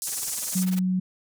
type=band-pass noise; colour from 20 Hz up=pink; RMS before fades=-31 dBFS; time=0.02-0.63 s; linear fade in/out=0 ms; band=6300 to 12000 Hz; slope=24 dB/octave
type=noise with tremolo; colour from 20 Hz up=white; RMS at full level=-34 dBFS; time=0.07-0.79 s; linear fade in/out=0 ms; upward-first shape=triangle; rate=20 Hz; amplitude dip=95%
type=tone; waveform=sine; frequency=184.7 Hz; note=F#3; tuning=3 cents flat; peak=-21 dBFS; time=0.55-1 s; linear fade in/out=10 ms
effects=none